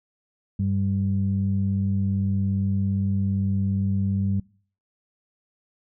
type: tone pair together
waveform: sine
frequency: 97.9 / 195.38 Hz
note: G2 / G3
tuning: -2 / -5 cents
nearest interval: octave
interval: 1197 cents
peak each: -22 / -24 dBFS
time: 0.59-4.4 s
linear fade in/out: 5 ms
effects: noise-tail reverb RT60 0.5 s tail -25 dB re dry + tanh soft clip ceiling -13 dBFS